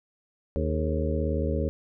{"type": "harmonic tone with a mistuned harmonic", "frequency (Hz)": 77.78, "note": "D#2", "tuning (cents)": 0, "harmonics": [1, 2, 3, 4, 5, 6, 7], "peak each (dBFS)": [-27, -33, -33, -35, -34, -35, -33], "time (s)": [0.56, 1.69], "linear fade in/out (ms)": 0, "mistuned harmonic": 5, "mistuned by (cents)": 100, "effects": []}